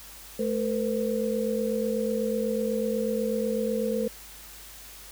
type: tone cluster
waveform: sine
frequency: 216.5 / 458.9 / 507 Hz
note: A3 / A#4 / B4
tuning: -28 / -27 / +45 cents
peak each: -29 dBFS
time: 0.39-4.08 s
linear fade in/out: 5 ms
effects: added 50 Hz sine -52 dBFS peak until 5.11 s + white hiss -46 dBFS RMS until 5.11 s